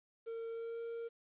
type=tone with pitch glide; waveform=triangle; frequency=456.9 to 463.3 Hz; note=A#4 to A#4; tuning=-35 to -11 cents; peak=-38 dBFS; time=0.26-1.09 s; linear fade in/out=20 ms; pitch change=+24 cents; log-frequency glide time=0.5-0.81 s; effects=resampled to 8000 Hz + 12-bit